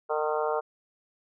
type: harmonic tone with a mistuned harmonic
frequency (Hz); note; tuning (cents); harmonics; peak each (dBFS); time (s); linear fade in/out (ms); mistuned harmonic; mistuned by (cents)
152.7; D#3; -32; 3 / 4 / 5 / 6 / 7 / 8 / 9; -29 / -31 / -33 / -35 / -36 / -37 / -38; 0.09-0.61; 20; 8; +22
effects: none